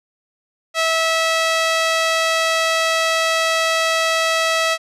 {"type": "tone with band-pass filter", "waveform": "sawtooth", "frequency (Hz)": 651, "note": "E5", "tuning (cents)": -22, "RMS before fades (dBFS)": -18, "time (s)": [0.74, 4.78], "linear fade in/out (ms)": 50, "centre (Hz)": 2900, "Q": 0.57, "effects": ["resampled to 32000 Hz"]}